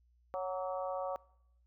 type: harmonic tone with a mistuned harmonic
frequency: 185 Hz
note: F#3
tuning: in tune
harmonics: 3 / 4 / 5 / 6 / 7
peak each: -37 / -40 / -46 / -44 / -51 dBFS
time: 0.34-1.16 s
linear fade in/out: 0 ms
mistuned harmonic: 6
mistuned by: +48 cents
effects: noise-tail reverb RT60 0.8 s tail -22 dB re dry + added 60 Hz sine -66 dBFS peak until 1.66 s